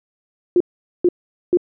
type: tone bursts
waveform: sine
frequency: 354.2 Hz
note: F4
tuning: 24 cents sharp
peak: -10 dBFS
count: 3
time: 0.56-1.572 s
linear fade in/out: 2 ms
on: 44 ms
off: 440 ms
effects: none